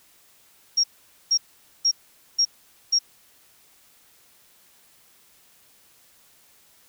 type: tone bursts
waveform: sine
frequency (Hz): 5588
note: F8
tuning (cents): 0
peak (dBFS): -16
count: 5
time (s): 0.77-2.99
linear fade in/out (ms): 10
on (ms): 68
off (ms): 470
effects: white hiss -57 dBFS RMS until 6.88 s